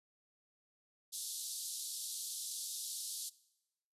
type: band-pass noise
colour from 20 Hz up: white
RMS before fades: -43 dBFS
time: 1.12-3.3 s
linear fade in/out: 20 ms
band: 3600 to 12000 Hz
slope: 48 dB/octave
effects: noise-tail reverb RT60 0.9 s tail -20 dB re dry + resampled to 32000 Hz

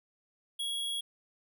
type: tone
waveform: square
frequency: 3322 Hz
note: G#7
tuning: in tune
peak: -33 dBFS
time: 0.59-1.01 s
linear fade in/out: 10 ms
effects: none

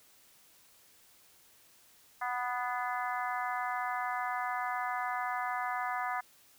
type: harmonic tone with a mistuned harmonic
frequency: 246.9 Hz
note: B3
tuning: in tune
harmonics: 3 / 4 / 5 / 6 / 7 / 8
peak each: -36 / -38 / -38 / -43 / -41 / -44 dBFS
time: 2.21-6.21 s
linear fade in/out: 10 ms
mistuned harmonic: 8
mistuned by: +57 cents
effects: white hiss -62 dBFS RMS until 6.58 s

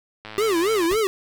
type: click train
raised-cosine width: 0.3 ms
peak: -20 dBFS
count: 67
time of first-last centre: 0.25-0.861 s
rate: 108 Hz
type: tone with vibrato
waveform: square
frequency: 384.4 Hz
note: G4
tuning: 34 cents flat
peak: -19 dBFS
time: 0.38-1.07 s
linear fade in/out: 0 ms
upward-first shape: sine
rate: 3.7 Hz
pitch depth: 270 cents each way
type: noise with exponential decay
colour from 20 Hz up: pink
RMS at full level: -28 dBFS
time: 0.91-1.07 s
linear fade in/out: 1 ms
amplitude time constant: 33 ms
effects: none

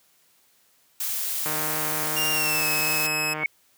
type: noise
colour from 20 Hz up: blue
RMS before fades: -28 dBFS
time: 1-3.07 s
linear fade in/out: 5 ms
type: click train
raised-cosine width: 0.5 ms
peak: -16 dBFS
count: 305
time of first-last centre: 1.46-3.434 s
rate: 154 Hz
type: tone with pitch glide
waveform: sawtooth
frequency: 2794 to 2577 Hz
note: F7 to E7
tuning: 0 to -40 cents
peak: -21 dBFS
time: 2.16-3.34 s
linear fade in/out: 10 ms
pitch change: -140 cents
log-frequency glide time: 2.32-2.68 s
type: tone with exponential growth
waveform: sine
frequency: 2217 Hz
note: C#7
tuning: in tune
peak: -17 dBFS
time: 3.32-3.46 s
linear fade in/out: 2 ms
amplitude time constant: 30 ms
effects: white hiss -62 dBFS RMS until 3.77 s + high-pass 80 Hz 12 dB/octave

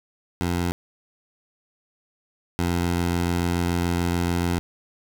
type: tone pair in turn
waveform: 15% pulse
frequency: 87.31 / 86.94 Hz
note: F2 / F2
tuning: 0 / -7 cents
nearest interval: unison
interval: 7 cents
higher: first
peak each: -16 / -15 dBFS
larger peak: second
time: 0.41-0.72 / 2.59-4.59 s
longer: second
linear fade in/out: 0 ms
effects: none

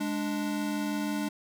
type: tone pair together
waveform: square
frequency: 207.7 / 293.7 Hz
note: G#3 / D4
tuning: 0 / 0 cents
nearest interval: tritone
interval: 600 cents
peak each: -33 / -32 dBFS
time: 0-1.29 s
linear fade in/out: 10 ms
effects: none

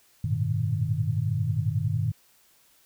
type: tone cluster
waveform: sine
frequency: 98.4 / 110.2 / 120.6 / 153 Hz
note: G2 / A2 / B2 / D#3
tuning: +7 / +3 / -41 / -29 cents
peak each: -29 dBFS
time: 0.24-2.12 s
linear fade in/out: 5 ms
effects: white hiss -61 dBFS RMS until 2.85 s

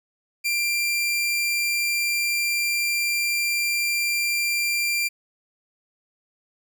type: tone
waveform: sawtooth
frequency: 2374 Hz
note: D7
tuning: 18 cents sharp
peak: -18 dBFS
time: 0.44-5.09 s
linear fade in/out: 20 ms
effects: none

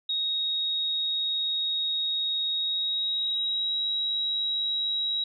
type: tone with pitch glide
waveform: sine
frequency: 3761 to 3851 Hz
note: A#7 to B7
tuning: +15 to -44 cents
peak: -25 dBFS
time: 0.09-5.24 s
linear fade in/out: 5 ms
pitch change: +41 cents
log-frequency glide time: 2.5-3.77 s
effects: none

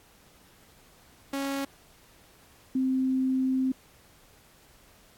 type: tone pair in turn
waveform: sawtooth / sine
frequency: 275.7 / 261.1 Hz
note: C#4 / C4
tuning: -9 / -3 cents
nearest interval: minor second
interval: 94 cents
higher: first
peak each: -25 / -23 dBFS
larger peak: second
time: 1.33-1.65 / 2.75-3.72 s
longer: second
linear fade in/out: 5 ms
effects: pink hiss -58 dBFS RMS until 5.17 s + AAC 64 kbps

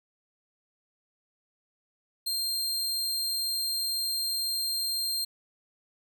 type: tone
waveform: sawtooth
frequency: 4186 Hz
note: C8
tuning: in tune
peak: -25 dBFS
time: 2.26-5.25 s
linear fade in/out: 10 ms
effects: none

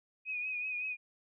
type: tone with vibrato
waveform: sine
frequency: 2494 Hz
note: D#7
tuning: 3 cents sharp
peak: -34 dBFS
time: 0.25-0.97 s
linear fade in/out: 50 ms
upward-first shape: triangle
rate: 5.3 Hz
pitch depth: 52 cents each way
effects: none

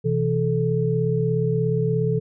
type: tone cluster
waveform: sine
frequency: 127.4 / 164.3 / 435.7 Hz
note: C3 / E3 / A4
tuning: -46 / -5 / -17 cents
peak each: -23 dBFS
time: 0.04-2.2 s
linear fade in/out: 20 ms
effects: none

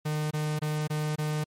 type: tone bursts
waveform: 45% pulse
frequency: 152.2 Hz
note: D#3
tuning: 38 cents flat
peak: -27 dBFS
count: 5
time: 0.05-1.442 s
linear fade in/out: 10 ms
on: 260 ms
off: 23 ms
effects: MP3 64 kbps

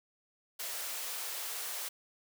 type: high-pass noise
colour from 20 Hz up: white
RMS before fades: -39 dBFS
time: 0.59-1.89 s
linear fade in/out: 10 ms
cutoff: 440 Hz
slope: 24 dB/octave
effects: none

